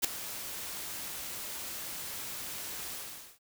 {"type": "noise with ADSR envelope", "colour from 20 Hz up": "white", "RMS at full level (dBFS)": -24, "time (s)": [0.02, 3.39], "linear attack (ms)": 26, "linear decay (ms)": 4, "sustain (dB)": -16, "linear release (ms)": 460, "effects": []}